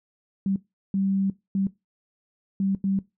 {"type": "tone bursts at uneven times", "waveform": "sine", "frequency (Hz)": 194.4, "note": "G3", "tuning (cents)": -14, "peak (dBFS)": -21, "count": 5, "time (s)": [[0.46, 0.56], [0.94, 1.3], [1.55, 1.67], [2.6, 2.75], [2.84, 2.99]], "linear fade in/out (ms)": 2, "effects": ["noise-tail reverb RT60 0.2 s tail -19 dB re dry"]}